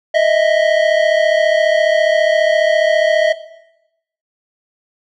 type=tone pair together; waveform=square; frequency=622.3 / 657 Hz; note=D#5 / E5; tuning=0 / -6 cents; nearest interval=minor second; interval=94 cents; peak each=-13 dBFS; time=0.14-3.33 s; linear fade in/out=10 ms; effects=noise-tail reverb RT60 0.9 s tail -17 dB re dry + low-pass 3000 Hz 12 dB/octave